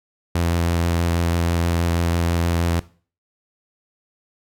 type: tone with vibrato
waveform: sawtooth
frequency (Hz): 85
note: F2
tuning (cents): -46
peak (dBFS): -14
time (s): 0.35-2.8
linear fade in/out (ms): 5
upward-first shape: square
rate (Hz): 6.2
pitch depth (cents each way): 11
effects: noise-tail reverb RT60 0.4 s tail -18 dB re dry